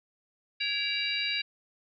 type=tone cluster; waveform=sine; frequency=1663 / 2312 / 2798 / 3888 / 4727 Hz; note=G#6 / D7 / F7 / B7 / D8; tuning=+2 / -28 / +3 / -28 / +10 cents; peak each=-39 / -33 / -33 / -33 / -37 dBFS; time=0.6-1.42 s; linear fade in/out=10 ms; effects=none